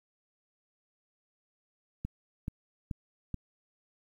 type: click train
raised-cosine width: 5 ms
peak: -22 dBFS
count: 4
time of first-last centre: 2.05-3.343 s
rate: 2.32 Hz
effects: 10-bit